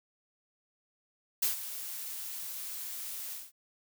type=noise with ADSR envelope; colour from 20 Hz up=blue; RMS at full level=-27 dBFS; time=1.42-3.52 s; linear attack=9 ms; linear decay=130 ms; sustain=-13 dB; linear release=200 ms; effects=none